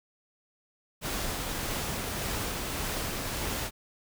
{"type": "noise with tremolo", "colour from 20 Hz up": "pink", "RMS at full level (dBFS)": -32, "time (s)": [1.01, 3.71], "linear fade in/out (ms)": 50, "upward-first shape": "triangle", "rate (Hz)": 1.7, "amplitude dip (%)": 25, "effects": []}